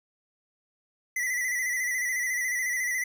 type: tone with vibrato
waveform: square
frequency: 1989 Hz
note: B6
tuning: 12 cents sharp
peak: -27 dBFS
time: 1.16-3.04 s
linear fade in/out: 5 ms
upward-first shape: square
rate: 14 Hz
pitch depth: 42 cents each way
effects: none